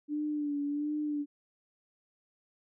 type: tone with vibrato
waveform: sine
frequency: 293.7 Hz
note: D4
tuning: in tune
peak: -30 dBFS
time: 0.08-1.26 s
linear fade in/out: 50 ms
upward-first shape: sine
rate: 1.4 Hz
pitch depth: 42 cents each way
effects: none